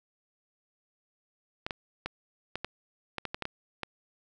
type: clicks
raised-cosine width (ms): 0.3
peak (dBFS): -17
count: 11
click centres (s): 1.665 / 1.708 / 2.06 / 2.556 / 2.646 / 3.183 / 3.253 / 3.345 / 3.423 / 3.454 / 3.833
effects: none